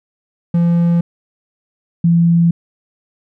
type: tone pair in turn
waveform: triangle / sine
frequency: 170.9 / 169.23 Hz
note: F3 / E3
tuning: -37 / +46 cents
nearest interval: unison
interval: 17 cents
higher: first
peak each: -8 dBFS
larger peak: neither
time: 0.54-1.01 / 2.04-2.51 s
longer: neither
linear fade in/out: 5 ms
effects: none